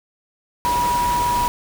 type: tone in noise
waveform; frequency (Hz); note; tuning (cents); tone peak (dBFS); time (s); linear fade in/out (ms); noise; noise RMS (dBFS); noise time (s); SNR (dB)
sine; 969; B5; -33; -17; 0.65-1.48; 0; pink; -27; 0.65-1.48; +7
effects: none